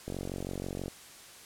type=click train; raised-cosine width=2 ms; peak=-23 dBFS; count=38; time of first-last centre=0.08-0.881 s; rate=46.2 Hz; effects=white hiss -51 dBFS RMS until 1.45 s + low-pass 11000 Hz 12 dB/octave